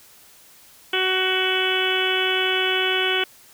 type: harmonic tone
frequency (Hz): 374.1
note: F#4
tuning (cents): +19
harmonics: 1 / 2 / 3 / 4 / 5 / 6 / 7 / 8 / 9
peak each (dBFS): -25 / -31 / -33 / -26 / -33 / -28 / -29 / -24 / -29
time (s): 0.93-3.24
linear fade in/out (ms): 5
effects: white hiss -50 dBFS RMS until 3.53 s